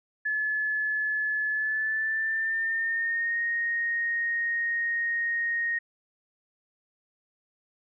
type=tone with pitch glide; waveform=sine; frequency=1719 to 1863.8 Hz; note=A6 to A#6; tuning=-41 to -1 cents; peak=-25 dBFS; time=0.25-5.79 s; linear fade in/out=10 ms; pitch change=+140 cents; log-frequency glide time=1.5-3.4 s; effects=none